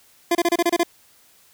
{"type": "tone bursts", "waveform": "25% pulse", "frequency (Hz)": 343.3, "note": "F4", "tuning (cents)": -30, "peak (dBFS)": -12, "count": 8, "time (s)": [0.31, 0.834], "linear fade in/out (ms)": 5, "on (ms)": 41, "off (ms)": 28, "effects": ["white hiss -55 dBFS RMS until 1.53 s"]}